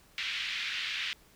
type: band-pass noise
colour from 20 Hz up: white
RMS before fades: -35 dBFS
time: 0.18-1.13 s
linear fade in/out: 0 ms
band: 1800 to 3500 Hz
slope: 24 dB/octave
effects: pink hiss -61 dBFS RMS until 1.35 s